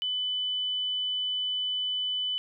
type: tone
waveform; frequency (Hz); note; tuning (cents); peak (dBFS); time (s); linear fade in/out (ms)
sine; 3000; F#7; +23; -27; 0.02-2.38; 0
effects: none